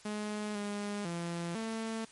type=tone with pitch steps; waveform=sawtooth; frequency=210.4 / 205 / 170.7 / 223.7 Hz; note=G#3 / G#3 / F3 / A3; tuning=+23 / -22 / -39 / +29 cents; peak=-31 dBFS; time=0.05-2.05 s; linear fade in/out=5 ms; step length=500 ms; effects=white hiss -57 dBFS RMS until 2.11 s + MP3 48 kbps